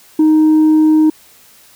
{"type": "tone with tanh clipping", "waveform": "sine", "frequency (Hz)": 311.1, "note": "D#4", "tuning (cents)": 0, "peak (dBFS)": -7, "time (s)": [0.19, 1.1], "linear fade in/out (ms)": 5, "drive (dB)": 1, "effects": ["white hiss -45 dBFS RMS until 1.75 s"]}